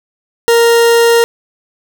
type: tone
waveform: 40% pulse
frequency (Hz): 466.2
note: A#4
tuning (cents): 0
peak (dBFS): -5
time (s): 0.48-1.24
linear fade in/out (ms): 0
effects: none